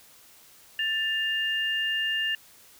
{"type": "tone pair together", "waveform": "sine", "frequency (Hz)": [1770, 2810], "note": ["A6", "F7"], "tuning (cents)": [10, 10], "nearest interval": "minor sixth", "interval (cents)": 800, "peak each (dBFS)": [-28, -27], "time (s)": [0.79, 2.35], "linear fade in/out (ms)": 2, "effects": ["white hiss -54 dBFS RMS until 2.79 s"]}